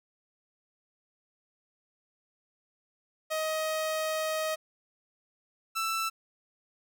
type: tone pair in turn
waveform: sawtooth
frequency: 629 / 1328.2 Hz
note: D#5 / E6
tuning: +19 / +13 cents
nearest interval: octave + minor second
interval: 1294 cents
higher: second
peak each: -25 dBFS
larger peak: neither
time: 3.3-4.56 / 5.75-6.1 s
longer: first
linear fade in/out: 20 ms
effects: none